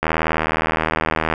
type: click train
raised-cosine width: 0.5 ms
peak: -3 dBFS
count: 105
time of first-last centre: 0.03-1.338 s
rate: 79.5 Hz
effects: none